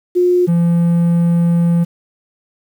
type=tone pair in turn; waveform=sine / triangle; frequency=357.7 / 170.53 Hz; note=F4 / F3; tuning=+41 / -41 cents; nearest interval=octave + minor second; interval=1282 cents; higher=first; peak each=-9 / -8 dBFS; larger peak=second; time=0.15-0.47 / 0.47-1.85 s; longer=second; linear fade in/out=20 ms; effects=7-bit